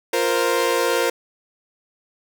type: chord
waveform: sawtooth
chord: F suspended fourth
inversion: none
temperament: equal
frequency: 349.2 / 466.2 / 523.3 Hz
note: F4 / Bb4 / C5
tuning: 0 / 0 / 0 cents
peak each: -21 / -17 / -18 dBFS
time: 0.13-1.1 s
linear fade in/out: 5 ms
effects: none